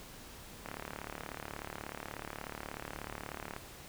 click train, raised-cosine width 0.5 ms, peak -25 dBFS, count 107, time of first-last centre 0.66-3.564 s, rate 36.5 Hz, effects pink hiss -51 dBFS RMS until 3.88 s

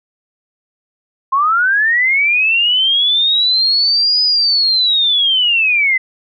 sine linear two-way sweep, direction up then down, 1046.5 to 5010 to 2013 Hz, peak -10 dBFS, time 1.32-5.98 s, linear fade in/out 10 ms, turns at 4.23 s, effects none

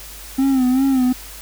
triangle tone with vibrato, 261.6 Hz, C4, in tune, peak -11 dBFS, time 0.38-1.13 s, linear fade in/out 10 ms, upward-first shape sine, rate 2.6 Hz, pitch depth 76 cents each way, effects added 50 Hz sine -39 dBFS peak until 1.41 s + white hiss -37 dBFS RMS until 1.41 s

